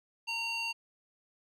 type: tone with band-pass filter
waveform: square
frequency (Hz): 919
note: A#5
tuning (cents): -25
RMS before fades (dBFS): -35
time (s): 0.27-0.73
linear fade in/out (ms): 20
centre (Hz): 3500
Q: 6.9
effects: none